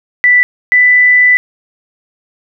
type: tone pair in turn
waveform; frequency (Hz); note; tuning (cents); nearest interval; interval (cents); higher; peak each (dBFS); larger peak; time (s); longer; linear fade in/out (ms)
sine; 1975.5 / 1988.1; B6 / B6; 0 / +11; unison; 11; second; -4; neither; 0.24-0.43 / 0.72-1.37; second; 0
effects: none